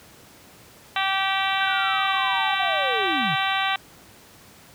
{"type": "harmonic tone", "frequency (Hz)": 387.2, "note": "G4", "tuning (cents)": -21, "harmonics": [2, 3, 4, 5, 6, 7, 8, 9, 10], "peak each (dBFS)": [-26, -28, -29, -30, -31, -31, -32, -33, -33], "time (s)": [0.96, 3.76], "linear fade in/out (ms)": 2}
{"type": "linear sweep", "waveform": "sine", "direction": "down", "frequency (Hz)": [1583, 123.47], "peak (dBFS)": -27, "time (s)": [1.59, 3.36], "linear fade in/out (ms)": 20}
{"effects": ["pink hiss -49 dBFS RMS until 4.74 s", "high-pass 80 Hz 12 dB/octave"]}